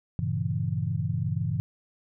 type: chord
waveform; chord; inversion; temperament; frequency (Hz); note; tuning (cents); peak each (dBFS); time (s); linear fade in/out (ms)
sine; G diminished seventh; none; equal; 98 / 116.54 / 138.59 / 164.81; G2 / Bb2 / Db3 / Fb3; 0 / 0 / 0 / 0; -31; 0.19-1.6; 0
effects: none